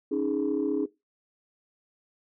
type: chord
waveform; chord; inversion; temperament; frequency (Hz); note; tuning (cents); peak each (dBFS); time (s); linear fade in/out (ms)
sine; C# suspended second; none; just; 277.2 / 311.8 / 415.8; C#4 / D#4 / G#4; 0 / +4 / +2; -28; 0.11-0.86; 10
effects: noise-tail reverb RT60 0.2 s tail -18 dB re dry + tanh soft clip ceiling -18 dBFS